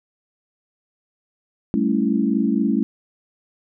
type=chord; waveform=sine; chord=A dominant seventh; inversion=third; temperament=equal; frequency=196 / 220 / 277.2 / 329.6 Hz; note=G3 / A3 / C#4 / E4; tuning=0 / 0 / 0 / 0 cents; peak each=-23 / -20 / -22 / -25 dBFS; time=1.74-2.83 s; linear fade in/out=0 ms; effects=none